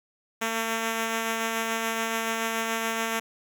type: tone with tremolo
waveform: 5% pulse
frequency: 225.8 Hz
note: A3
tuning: 45 cents sharp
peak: -14 dBFS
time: 0.41-3.2 s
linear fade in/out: 10 ms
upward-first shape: sine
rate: 7 Hz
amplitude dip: 25%
effects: none